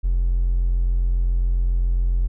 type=tone with hard clipping; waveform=triangle; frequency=43.65 Hz; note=F1; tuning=in tune; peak=-16 dBFS; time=0.03-2.28 s; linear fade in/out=20 ms; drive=2 dB; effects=none